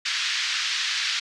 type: band-pass noise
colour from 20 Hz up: white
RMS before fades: -26 dBFS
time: 0.05-1.2 s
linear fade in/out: 10 ms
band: 1500 to 5200 Hz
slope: 24 dB/octave
effects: low-pass 8000 Hz 12 dB/octave